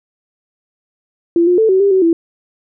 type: tone with pitch steps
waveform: sine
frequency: 339.9 / 356.4 / 442.2 / 378.3 / 399 / 377.9 / 333.2 Hz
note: F4 / F4 / A4 / F#4 / G4 / F#4 / E4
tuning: -47 / +35 / +9 / +38 / +31 / +37 / +19 cents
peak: -8 dBFS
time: 1.36-2.13 s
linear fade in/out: 2 ms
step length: 110 ms
effects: none